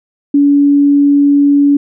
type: tone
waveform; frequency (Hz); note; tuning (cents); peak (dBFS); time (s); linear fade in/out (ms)
sine; 284.9; C#4; +48; -5; 0.34-1.77; 5
effects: none